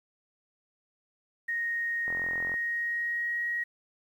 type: tone with pitch glide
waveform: sine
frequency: 1864.7 to 1894 Hz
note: A#6 to A#6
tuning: 0 to +27 cents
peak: -28 dBFS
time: 1.48-3.64 s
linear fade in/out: 10 ms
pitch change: +27 cents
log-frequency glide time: 2.34-3.42 s
type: click train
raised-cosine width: 1 ms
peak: -28 dBFS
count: 21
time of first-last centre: 2.08-2.541 s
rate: 43.4 Hz
effects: 10-bit